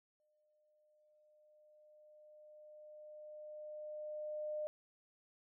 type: tone with exponential growth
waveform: sine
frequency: 606 Hz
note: D#5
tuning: 46 cents flat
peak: -37 dBFS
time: 0.2-4.67 s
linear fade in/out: 0 ms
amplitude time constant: 970 ms
effects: none